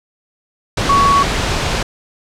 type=tone in noise; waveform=sine; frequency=1120 Hz; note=C#6; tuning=18 cents sharp; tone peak=-9 dBFS; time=0.89-1.23 s; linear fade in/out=5 ms; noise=pink; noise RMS=-17 dBFS; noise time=0.77-1.83 s; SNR=+5 dB; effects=low-pass 6000 Hz 12 dB/octave